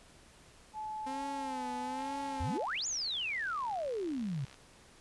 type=tone; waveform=sine; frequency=862 Hz; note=A5; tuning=36 cents flat; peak=-37 dBFS; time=0.73-2.67 s; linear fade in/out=50 ms
type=tone with vibrato; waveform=sawtooth; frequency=261.6 Hz; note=C4; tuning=in tune; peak=-36 dBFS; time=1.06-2.58 s; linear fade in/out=10 ms; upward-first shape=sine; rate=1.1 Hz; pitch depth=90 cents each way
type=click train; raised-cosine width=0.2 ms; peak=-36 dBFS; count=170; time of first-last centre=1.99-4.543 s; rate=66.2 Hz
type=exponential two-way sweep; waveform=sine; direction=up then down; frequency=65.41 to 7130 to 126.6 Hz; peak=-33 dBFS; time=2.4-4.45 s; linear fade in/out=5 ms; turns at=2.87 s
effects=pink hiss -59 dBFS RMS until 5 s + resampled to 24000 Hz